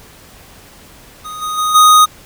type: tone with level steps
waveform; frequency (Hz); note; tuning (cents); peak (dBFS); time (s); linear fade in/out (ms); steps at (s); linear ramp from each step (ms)
square; 1244.5; D#6; 0; -26 / -19 / -14 / -5; 1.24-2.06; 20; 1.41 / 1.57 / 1.74; 20
effects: pink hiss -41 dBFS RMS until 2.25 s